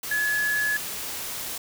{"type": "tone in noise", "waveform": "sine", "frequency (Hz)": 1700, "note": "G#6", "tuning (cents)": 40, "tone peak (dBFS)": -22, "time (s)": [0.11, 0.77], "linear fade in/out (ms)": 5, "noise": "white", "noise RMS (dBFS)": -33, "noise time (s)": [0.03, 1.58], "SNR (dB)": 8, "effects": []}